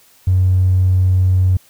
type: tone with tanh clipping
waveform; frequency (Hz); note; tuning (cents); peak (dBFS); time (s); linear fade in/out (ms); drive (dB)
triangle; 92.5; F#2; 0; -9; 0.27-1.57; 5; 1
effects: white hiss -50 dBFS RMS until 1.69 s